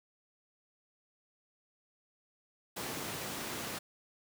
pink high-pass noise, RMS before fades -40 dBFS, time 2.76-3.79 s, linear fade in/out 10 ms, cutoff 140 Hz, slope 12 dB/octave, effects none

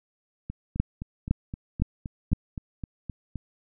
two click trains, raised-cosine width 5 ms, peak -9 / -21 dBFS, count 4 / 12, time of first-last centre 0.8-2.331 / 0.5-3.357 s, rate 1.96 / 3.85 Hz, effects none

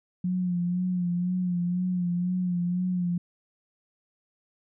sine tone with vibrato, 178.7 Hz, F3, 40 cents sharp, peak -24 dBFS, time 0.24-3.18 s, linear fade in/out 5 ms, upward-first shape sine, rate 2 Hz, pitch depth 42 cents each way, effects none

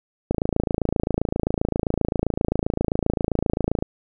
click train, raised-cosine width 2 ms, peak -7 dBFS, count 98, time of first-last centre 0.31-3.824 s, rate 27.6 Hz, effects none

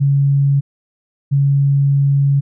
sine tone pair in turn, 139.8 / 139.8 Hz, C#3 / C#3, +15 / +15 cents, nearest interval unison, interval 0 cents, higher neither, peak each -10 dBFS, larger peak neither, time 0-0.61 / 1.31-2.41 s, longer second, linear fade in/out 20 ms, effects none

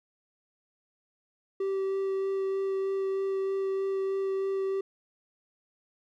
triangle tone with vibrato, 387.5 Hz, G4, 20 cents flat, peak -25 dBFS, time 1.6-4.81 s, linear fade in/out 5 ms, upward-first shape sine, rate 3.2 Hz, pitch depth 8 cents each way, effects none

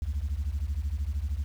sine beating tone pair, 65.3 / 78.3 Hz, C2 / D#2, -3 / +11 cents, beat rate 13 Hz, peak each -29 dBFS, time 0.02-1.44 s, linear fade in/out 0 ms, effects tanh soft clip ceiling -24 dBFS + 9-bit

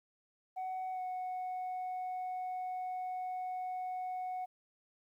sine tone with pitch glide, 747 to 737.1 Hz, F#5 to F#5, +16 to -7 cents, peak -34 dBFS, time 0.56-4.46 s, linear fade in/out 20 ms, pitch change -23 cents, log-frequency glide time 0.93-1 s, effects tanh soft clip ceiling -35 dBFS + 12-bit

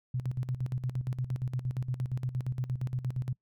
sine tone with tremolo, 126.7 Hz, B2, 45 cents sharp, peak -28 dBFS, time 0.14-3.33 s, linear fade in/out 5 ms, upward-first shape square, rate 8.6 Hz, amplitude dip 75%, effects noise-tail reverb RT60 0.1 s tail -23 dB re dry

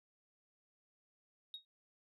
sine tone with exponential decay, 3760 Hz, A#7, 14 cents sharp, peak -39 dBFS, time 1.54-1.65 s, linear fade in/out 1 ms, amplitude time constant 23 ms, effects tanh soft clip ceiling -38 dBFS

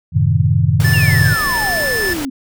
sine chord, F# diminished seventh, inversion none, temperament equal, 92.5 / 110 / 130.81 / 155.56 Hz, F#2 / A2 / C3 / Eb3, 0 / 0 / 0 / 0 cents, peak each -16 dBFS, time 0.12-1.36 s, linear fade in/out 50 ms
pink noise, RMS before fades -25 dBFS, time 0.8-2.25 s, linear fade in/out 0 ms
square tone, 1752 Hz, A6, 8 cents flat, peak -17 dBFS, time 0.84-2.14 s, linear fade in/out 10 ms
sine exponential sweep, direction down, 2904 to 254.4 Hz, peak -20 dBFS, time 0.93-2.3 s, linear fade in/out 10 ms
effects none

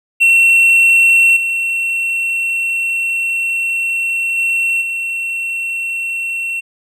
triangle tone with level steps, 2715 Hz, F7, 50 cents flat, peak -5 / -13 / -11 / -16 dBFS, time 0.2-6.61 s, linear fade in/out 20 ms, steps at 1.36 / 4.37 / 4.81 s, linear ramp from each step 10 ms, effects none

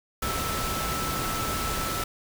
sine tone in noise, 1318.5 Hz, E6, in tune, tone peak -32 dBFS, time 0.22-2.04 s, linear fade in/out 5 ms, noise pink, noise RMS -30 dBFS, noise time 0.22-2.04 s, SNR -5 dB, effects none

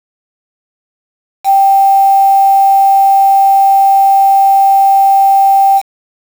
sine tone with quantisation, 784 Hz, G5, in tune, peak -4 dBFS, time 1.44-5.82 s, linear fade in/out 50 ms, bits 4, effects none

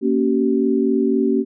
sine chord, G diminished, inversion first, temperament equal with one note detuned, 233.1 / 277.2 / 382.2 Hz, Bb3 / Db4 / G4, 0 / 0 / -44 cents, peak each -19 dBFS, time 0.01-1.45 s, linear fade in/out 50 ms, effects none

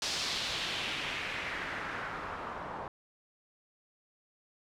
white noise with low-pass filter sweep, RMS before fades -37 dBFS, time 0.02-2.88 s, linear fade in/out 2 ms, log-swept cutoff 5100 to 910 Hz, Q 1.9, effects none

